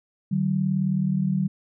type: tone pair together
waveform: sine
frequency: 150.8 / 190 Hz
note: D3 / F#3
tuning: +46 / +46 cents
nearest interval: major third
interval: 400 cents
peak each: -25 / -22 dBFS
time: 0.31-1.48 s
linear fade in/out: 10 ms
effects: none